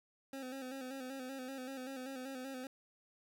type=tone with vibrato; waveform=25% pulse; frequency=262.5 Hz; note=C4; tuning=6 cents sharp; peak=-39 dBFS; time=0.33-2.67 s; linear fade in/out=2 ms; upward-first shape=square; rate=5.2 Hz; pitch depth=52 cents each way; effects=none